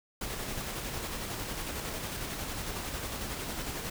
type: noise with tremolo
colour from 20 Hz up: pink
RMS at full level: -36 dBFS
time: 0.21-3.9 s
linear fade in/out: 5 ms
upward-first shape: square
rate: 11 Hz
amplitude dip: 25%
effects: none